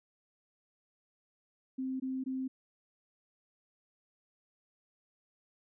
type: tone bursts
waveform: sine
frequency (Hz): 261.6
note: C4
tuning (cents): 0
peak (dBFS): -33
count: 3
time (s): 1.78-2.48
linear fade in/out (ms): 10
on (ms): 220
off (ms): 20
effects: none